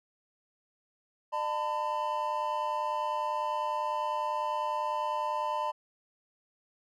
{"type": "tone cluster", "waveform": "triangle", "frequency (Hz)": [604, 896, 1006], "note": ["D5", "A5", "B5"], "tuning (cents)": [48, 31, 32], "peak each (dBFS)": [-34, -31, -31], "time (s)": [1.32, 5.72], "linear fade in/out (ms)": 20, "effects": []}